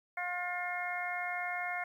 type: harmonic tone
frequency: 356.2 Hz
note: F4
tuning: 34 cents sharp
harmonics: 2 / 3 / 4 / 5 / 6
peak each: -38 / -46 / -42 / -42 / -38 dBFS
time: 0.17-1.84 s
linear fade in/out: 5 ms
effects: 11-bit